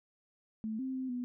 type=tone with pitch steps; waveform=sine; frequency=219.1 / 262.2 / 259.9 / 246.7 Hz; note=A3 / C4 / C4 / B3; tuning=-7 / +4 / -11 / -2 cents; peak=-34 dBFS; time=0.64-1.24 s; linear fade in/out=0 ms; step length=150 ms; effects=none